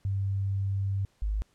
sine tone pair in turn, 98 / 51.91 Hz, G2 / G#1, 0 / 0 cents, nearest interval major seventh, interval 1100 cents, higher first, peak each -26 dBFS, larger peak neither, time 0.05-1.05 / 1.22-1.42 s, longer first, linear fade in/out 0 ms, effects pink hiss -68 dBFS RMS until 1.54 s + low-pass 10000 Hz 12 dB/octave

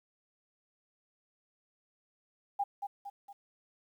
sine tone with echo, 804 Hz, G5, 44 cents sharp, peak -28 dBFS, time 2.59-2.64 s, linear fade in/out 10 ms, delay 230 ms, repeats 3, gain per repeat -6 dB, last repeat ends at 3.33 s, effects 11-bit

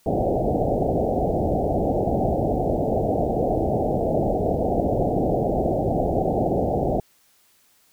white low-pass noise, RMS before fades -22 dBFS, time 0.06-7 s, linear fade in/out 2 ms, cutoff 770 Hz, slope 96 dB/octave, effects white hiss -60 dBFS RMS until 7.92 s

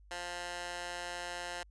15% pulse tone with high-pass filter, 175.8 Hz, F3, 12 cents sharp, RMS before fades -41 dBFS, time 0.11-1.63 s, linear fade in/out 2 ms, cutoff 900 Hz, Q 0.92, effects added 50 Hz sine -56 dBFS peak until 1.7 s + resampled to 22050 Hz

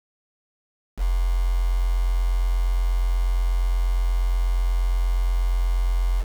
sine tone with quantisation, 44.2 Hz, F1, 22 cents sharp, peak -18 dBFS, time 0.97-6.25 s, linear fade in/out 50 ms, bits 6, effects none

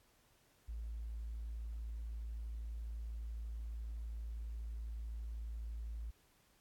triangle tone with tanh clipping, 56 Hz, A1, 31 cents sharp, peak -40 dBFS, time 0.68-6.11 s, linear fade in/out 10 ms, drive 1 dB, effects pink hiss -71 dBFS RMS until 6.6 s + AAC 64 kbps

